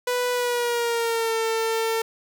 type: tone with pitch glide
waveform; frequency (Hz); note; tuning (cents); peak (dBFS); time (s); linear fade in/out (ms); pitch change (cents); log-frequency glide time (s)
sawtooth; 493.7 to 450.1; B4 to A4; -1 to +39; -18; 0.07-2.02; 5; -160; 0.32-1.34
effects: none